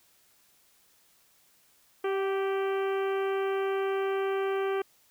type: harmonic tone with a mistuned harmonic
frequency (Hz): 390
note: G4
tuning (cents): -9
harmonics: 1 / 2 / 3 / 4 / 5 / 6 / 7 / 8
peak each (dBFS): -27 / -37 / -38 / -41 / -46 / -45 / -49 / -49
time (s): 2.04-4.82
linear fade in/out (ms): 5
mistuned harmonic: 2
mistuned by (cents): -24
effects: white hiss -64 dBFS RMS until 5.1 s